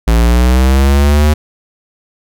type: linear sweep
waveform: square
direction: up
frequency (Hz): 55.5 to 76.5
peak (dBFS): -7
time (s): 0.07-1.34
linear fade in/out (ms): 10
effects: none